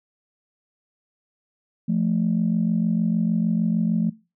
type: tone pair together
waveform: sine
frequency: 173.41 / 220 Hz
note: F3 / A3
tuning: -12 / 0 cents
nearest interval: major third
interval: 412 cents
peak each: -21 dBFS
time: 1.88-4.1 s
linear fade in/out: 10 ms
effects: noise-tail reverb RT60 0.3 s tail -22 dB re dry + tanh soft clip ceiling -12 dBFS